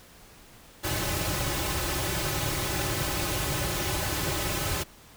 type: noise with comb filter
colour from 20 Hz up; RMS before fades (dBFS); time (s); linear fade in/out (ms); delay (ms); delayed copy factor
pink; -29; 0.83-4.84; 20; 4.3; -0.95
effects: pink hiss -52 dBFS RMS until 5.16 s